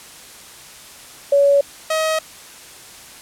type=tone pair in turn; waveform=sine / sawtooth; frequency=564 / 633.6 Hz; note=C#5 / D#5; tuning=+30 / +31 cents; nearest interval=major second; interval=201 cents; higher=second; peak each=-10 / -13 dBFS; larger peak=first; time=1.32-1.61 / 1.9-2.19 s; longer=neither; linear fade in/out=5 ms; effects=white hiss -40 dBFS RMS until 3.21 s + low-pass 11000 Hz 12 dB/octave